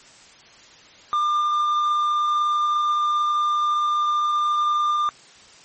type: tone with tanh clipping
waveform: sine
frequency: 1198 Hz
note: D6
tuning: 34 cents sharp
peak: -19 dBFS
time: 1.13-5.09 s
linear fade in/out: 0 ms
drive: 5 dB
effects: white hiss -48 dBFS RMS until 5.64 s + MP3 32 kbps